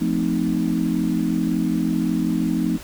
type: chord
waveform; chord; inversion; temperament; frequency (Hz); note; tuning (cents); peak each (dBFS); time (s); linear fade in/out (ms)
sine; F dominant seventh; none; equal with one note detuned; 174.61 / 220 / 258.2 / 311.1; F3 / A3 / C4 / Eb4; 0 / 0 / -23 / 0; -24; 0-2.78; 20
effects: added 50 Hz sine -43 dBFS peak until 2.83 s + pink hiss -40 dBFS RMS until 2.83 s